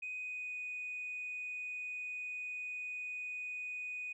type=tone with pitch glide; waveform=sine; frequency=2500 to 2484 Hz; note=D#7 to D#7; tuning=+8 to -3 cents; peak=-38 dBFS; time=0.02-4.13 s; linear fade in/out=10 ms; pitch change=-11 cents; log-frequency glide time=0.18-0.57 s; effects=tanh soft clip ceiling -35 dBFS